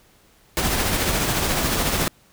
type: noise with tremolo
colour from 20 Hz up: pink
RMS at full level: -20 dBFS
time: 0.57-2.08 s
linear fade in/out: 0 ms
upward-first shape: triangle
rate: 14 Hz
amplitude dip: 40%
effects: pink hiss -56 dBFS RMS until 2.32 s